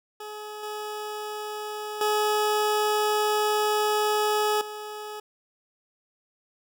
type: tone with level steps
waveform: 20% pulse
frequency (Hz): 423.3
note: G#4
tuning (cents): +33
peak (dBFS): -31 / -27 / -17 / -30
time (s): 0.2-5.2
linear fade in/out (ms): 5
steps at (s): 0.63 / 2.01 / 4.61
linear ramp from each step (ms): 2
effects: none